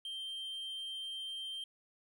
triangle tone, 3148 Hz, G7, 7 cents sharp, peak -38 dBFS, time 0.05-1.64 s, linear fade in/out 2 ms, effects none

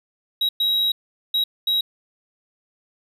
triangle tone bursts at uneven times, 3839 Hz, B7, 50 cents flat, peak -16 dBFS, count 4, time 0.41-0.49 / 0.6-0.92 / 1.34-1.44 / 1.67-1.81 s, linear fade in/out 5 ms, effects none

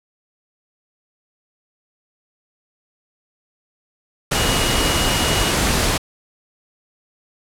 sine tone in noise, 2889 Hz, F#7, 42 cents flat, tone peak -25 dBFS, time 4.35-5.51 s, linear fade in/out 10 ms, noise pink, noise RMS -18 dBFS, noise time 4.31-5.98 s, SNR -10 dB, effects low-pass 11000 Hz 12 dB/octave

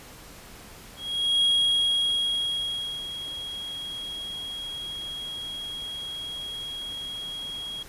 triangle tone with ADSR envelope, 3290 Hz, G#7, 17 cents flat, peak -17 dBFS, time 0.96-7.83 s, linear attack 460 ms, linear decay 1600 ms, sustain -14 dB, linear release 4 ms, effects pink hiss -46 dBFS RMS until 7.88 s + resampled to 32000 Hz

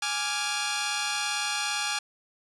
10% pulse chord, D diminished, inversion second, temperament equal, 830.6 / 1174.7 / 1396.9 Hz, Ab5 / D6 / F6, 0 / 0 / 0 cents, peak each -22 / -25 / -24 dBFS, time 0.02-1.99 s, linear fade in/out 5 ms, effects resampled to 24000 Hz + 9-bit

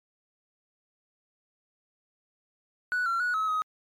triangle tone with pitch steps, 1477 / 1364 / 1463 / 1286 / 1261 Hz, F#6 / F6 / F#6 / E6 / D#6, -3 / -41 / -20 / -43 / +23 cents, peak -22 dBFS, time 2.92-3.62 s, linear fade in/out 0 ms, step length 140 ms, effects tanh soft clip ceiling -20 dBFS + MP3 96 kbps

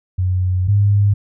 sine tone pair in turn, 91.9 / 101.62 Hz, F#2 / G#2, -11 / -37 cents, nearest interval major second, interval 174 cents, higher second, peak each -14 / -10 dBFS, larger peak second, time 0.18-0.68 / 0.68-1.14 s, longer first, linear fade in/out 10 ms, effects none

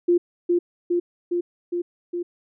sine tone with echo, 349.2 Hz, F4, in tune, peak -14 dBFS, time 0.08-0.18 s, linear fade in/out 10 ms, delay 410 ms, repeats 5, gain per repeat -2 dB, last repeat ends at 2.23 s, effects none

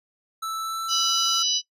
square tone with pitch glide, 1318 to 1344.1 Hz, E6 to E6, -1 to +33 cents, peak -28 dBFS, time 0.42-1.43 s, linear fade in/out 10 ms, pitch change +34 cents, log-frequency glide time 0.61-1.11 s
harmonic tone, 987.8 Hz, B5, in tune, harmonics 3 / 4 / 5 / 6, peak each -26 / -26 / -26 / -26 dBFS, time 0.88-1.62 s, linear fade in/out 50 ms
effects noise-tail reverb RT60 0.1 s tail -20 dB re dry + resampled to 32000 Hz

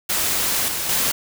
white noise with level steps, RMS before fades -21 / -25 / -20 dBFS, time 0.09-1.12 s, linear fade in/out 10 ms, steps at 0.68 / 0.89 s, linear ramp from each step 2 ms, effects none

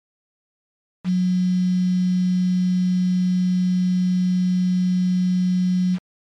sine tone with quantisation, 182.1 Hz, F#3, 27 cents flat, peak -16 dBFS, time 1.04-5.99 s, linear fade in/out 50 ms, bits 6, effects low-pass 5000 Hz 12 dB/octave + MP3 96 kbps

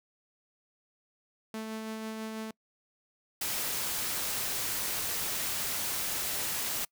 sawtooth tone with tremolo, 220 Hz, A3, in tune, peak -31 dBFS, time 1.54-2.51 s, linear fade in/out 2 ms, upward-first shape sine, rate 6.1 Hz, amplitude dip 25%
white noise, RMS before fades -33 dBFS, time 3.41-6.85 s, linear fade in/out 5 ms
effects noise-tail reverb RT60 0.1 s tail -26 dB re dry

